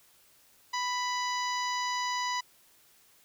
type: harmonic tone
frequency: 990 Hz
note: B5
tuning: 4 cents sharp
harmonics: 1 / 2 / 3 / 4 / 5 / 6 / 7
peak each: -31 / -36 / -42 / -41 / -40 / -43 / -47 dBFS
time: 0.73-2.41 s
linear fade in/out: 10 ms
effects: white hiss -62 dBFS RMS until 3.24 s